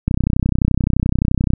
click train, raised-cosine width 5 ms, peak -3 dBFS, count 47, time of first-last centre 0.08-1.536 s, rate 31.6 Hz, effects none

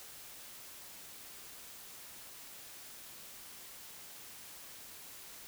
silence, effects white hiss -51 dBFS RMS until 5.47 s

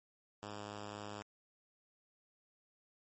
5% pulse tone, 103.83 Hz, G#2, in tune, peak -33 dBFS, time 0.43-1.22 s, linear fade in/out 0 ms, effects MP3 32 kbps

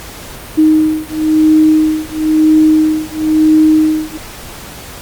sine beating tone pair, 311.1 / 312.09 Hz, D#4 / D#4, 0 / +5 cents, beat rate 0.99 Hz, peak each -10 dBFS, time 0.57-4.18 s, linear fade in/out 20 ms, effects pink hiss -30 dBFS RMS until 5.01 s + Opus 48 kbps

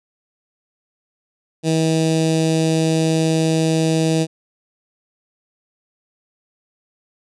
15% pulse tone with notch filter, 160.5 Hz, E3, 46 cents flat, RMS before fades -17 dBFS, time 1.63-4.27 s, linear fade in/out 50 ms, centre 1400 Hz, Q 0.56, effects resampled to 22050 Hz

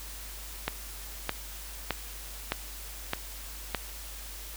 click train, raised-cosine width 0.3 ms, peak -11 dBFS, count 6, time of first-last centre 0.68-3.747 s, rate 1.63 Hz, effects added 50 Hz sine -43 dBFS peak until 4.56 s + white hiss -44 dBFS RMS until 4.56 s

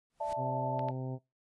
pink noise with exponential growth, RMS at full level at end -46 dBFS, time 0.1-0.33 s, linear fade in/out 1 ms, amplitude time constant 48 ms
sine chord, D suspended second, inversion none, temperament just, 587.3 / 660.7 / 881 Hz, D5 / E5 / A5, 0 / +4 / +2 cents, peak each -38 / -37 / -35 dBFS, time 0.2-0.91 s, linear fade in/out 10 ms
harmonic tone, 130 Hz, C3, 11 cents flat, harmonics 1 / 2 / 3 / 4 / 5 / 6 / 7, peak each -36 / -42 / -46 / -48 / -50 / -52 / -53 dBFS, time 0.36-1.19 s, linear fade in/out 50 ms
clicks, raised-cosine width 0.3 ms, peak -30 dBFS, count 2, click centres 0.793 / 0.886 s
effects noise-tail reverb RT60 0.2 s tail -19 dB re dry + resampled to 24000 Hz

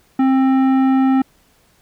sine tone with tanh clipping, 264.7 Hz, C4, 20 cents sharp, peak -13 dBFS, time 0.19-1.22 s, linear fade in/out 5 ms, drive 13 dB, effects pink hiss -56 dBFS RMS until 1.81 s

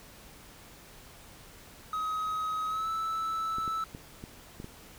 triangle tone with pitch glide, 1267 to 1313.2 Hz, D#6 to E6, +31 to -7 cents, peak -28 dBFS, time 1.93-3.84 s, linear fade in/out 2 ms, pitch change +62 cents, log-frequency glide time 2.67-2.89 s
clicks, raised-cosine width 3 ms, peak -28 dBFS, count 6, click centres 3.584 / 3.678 / 3.949 / 4.239 / 4.601 / 4.644 s
effects pink hiss -52 dBFS RMS until 4.98 s

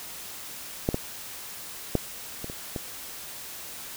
clicks, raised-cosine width 2 ms, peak -9 / -12 / -8 / -21 / -23 / -17 dBFS, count 6, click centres 0.889 / 0.944 / 1.953 / 2.444 / 2.499 / 2.762 s, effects white hiss -40 dBFS RMS until 3.96 s

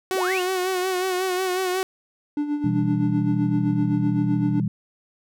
sawtooth tone with vibrato, 370 Hz, F#4, in tune, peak -18 dBFS, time 0.11-1.83 s, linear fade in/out 0 ms, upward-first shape sine, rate 5.5 Hz, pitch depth 45 cents each way
sine linear sweep, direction up, 130.81 to 3183 Hz, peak -25 dBFS, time 0.14-0.43 s, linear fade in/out 50 ms
triangle tone with tremolo, 293.7 Hz, D4, in tune, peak -18 dBFS, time 2.37-4.6 s, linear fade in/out 2 ms, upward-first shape sine, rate 7.8 Hz, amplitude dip 60%
sine chord, E minor, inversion second, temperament just, 123.61 / 164.81 / 197.78 Hz, B2 / E3 / G3, +2 / 0 / +16 cents, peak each -25 dBFS, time 2.64-4.68 s, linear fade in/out 5 ms
effects none

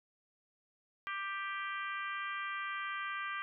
harmonic tone, 393.7 Hz, G4, 8 cents sharp, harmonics 3 / 4 / 5 / 6 / 7 / 8, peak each -40 / -42 / -44 / -46 / -52 / -51 dBFS, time 1.07-3.42 s, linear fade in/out 0 ms, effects none

